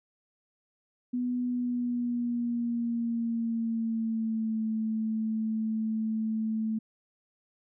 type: tone with pitch glide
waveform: sine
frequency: 246.9 to 220 Hz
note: B3 to A3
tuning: 0 to 0 cents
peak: -27 dBFS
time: 1.13-6.79 s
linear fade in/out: 10 ms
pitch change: -200 cents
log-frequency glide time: 1.44-4.63 s
effects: none